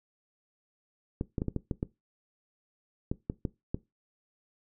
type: clicks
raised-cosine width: 3 ms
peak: -17 dBFS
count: 11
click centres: 1.211 / 1.382 / 1.419 / 1.483 / 1.563 / 1.712 / 1.829 / 3.115 / 3.299 / 3.452 / 3.745 s
effects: noise-tail reverb RT60 0.2 s tail -19 dB re dry